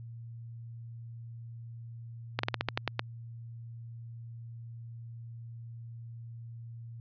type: slowing click train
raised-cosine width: 0.3 ms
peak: -12 dBFS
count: 9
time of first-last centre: 2.39-2.994 s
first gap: 44 ms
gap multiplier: 1.15
effects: added 116 Hz sine -42 dBFS peak until 7 s + resampled to 11025 Hz